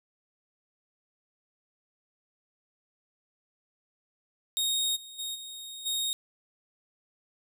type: tone with level steps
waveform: sawtooth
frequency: 3729 Hz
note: A#7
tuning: in tune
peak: -23 / -41 / -30 / -37 / -25 dBFS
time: 4.57-6.13 s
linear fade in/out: 0 ms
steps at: 4.95 / 5.18 / 5.34 / 5.85 s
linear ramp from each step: 20 ms
effects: none